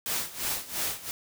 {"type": "noise with tremolo", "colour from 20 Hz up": "white", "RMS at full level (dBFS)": -29, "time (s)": [0.06, 1.11], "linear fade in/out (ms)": 0, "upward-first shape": "sine", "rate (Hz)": 2.9, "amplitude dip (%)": 85, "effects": []}